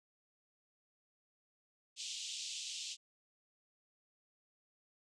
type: band-pass noise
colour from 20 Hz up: pink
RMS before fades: -44 dBFS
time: 1.96-2.97 s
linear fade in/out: 50 ms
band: 2800 to 7900 Hz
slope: 48 dB/octave
effects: none